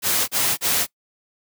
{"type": "noise bursts", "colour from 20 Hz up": "white", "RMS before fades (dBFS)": -20, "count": 3, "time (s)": [0.02, 0.868], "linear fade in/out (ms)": 50, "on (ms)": 260, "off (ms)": 34, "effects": ["noise-tail reverb RT60 0.1 s tail -22 dB re dry", "high-pass 80 Hz 12 dB/octave"]}